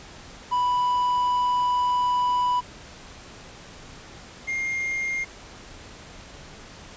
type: tone pair in turn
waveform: triangle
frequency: 987.8 / 2121 Hz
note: B5 / C7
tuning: 0 / +23 cents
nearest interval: octave + minor second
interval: 1323 cents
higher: second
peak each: -18 / -23 dBFS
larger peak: first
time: 0.51-2.61 / 4.47-5.25 s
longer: first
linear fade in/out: 20 ms
effects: pink hiss -44 dBFS RMS until 6.96 s + resampled to 16000 Hz